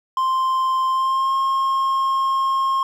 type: tone with pitch glide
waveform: triangle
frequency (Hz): 1046.5 to 1072.8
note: C6 to C6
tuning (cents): 0 to +43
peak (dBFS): -15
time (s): 0.17-2.83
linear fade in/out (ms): 2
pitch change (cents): +43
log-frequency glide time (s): 0.89-1.35
effects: none